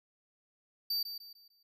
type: tone with echo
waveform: square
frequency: 4634 Hz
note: D8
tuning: 24 cents flat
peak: -31 dBFS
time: 0.9-1.03 s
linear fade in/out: 5 ms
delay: 150 ms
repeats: 4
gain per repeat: -9 dB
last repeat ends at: 1.63 s
effects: none